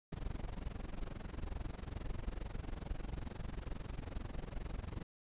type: noise with amplitude modulation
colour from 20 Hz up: brown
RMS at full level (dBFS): -39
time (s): 0.12-5.03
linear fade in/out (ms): 5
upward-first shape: sine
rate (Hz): 22.3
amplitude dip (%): 90
effects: resampled to 8000 Hz